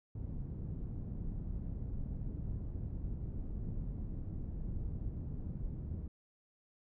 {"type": "low-pass noise", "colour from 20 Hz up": "pink", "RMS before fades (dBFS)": -40, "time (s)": [0.15, 6.08], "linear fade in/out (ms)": 5, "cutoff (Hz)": 170, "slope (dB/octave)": 12, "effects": []}